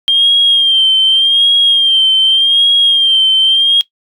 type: tone with vibrato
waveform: sine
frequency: 3191 Hz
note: G7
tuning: 30 cents sharp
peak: -5 dBFS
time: 0.08-3.81 s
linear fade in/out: 0 ms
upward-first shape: sine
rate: 0.85 Hz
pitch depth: 53 cents each way
effects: noise-tail reverb RT60 0.1 s tail -19 dB re dry + tanh soft clip ceiling -1 dBFS